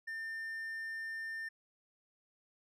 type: tone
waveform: triangle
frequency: 1800 Hz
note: A6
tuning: 39 cents sharp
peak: -37 dBFS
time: 0.07-1.49 s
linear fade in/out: 10 ms
effects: none